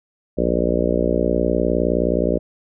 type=harmonic tone; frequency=59.4 Hz; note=A#1; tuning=33 cents sharp; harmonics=1 / 3 / 4 / 5 / 6 / 7 / 8 / 9 / 10; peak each=-25 / -25 / -25 / -25 / -25 / -25 / -25 / -25 / -25 dBFS; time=0.37-2.39 s; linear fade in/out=20 ms; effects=none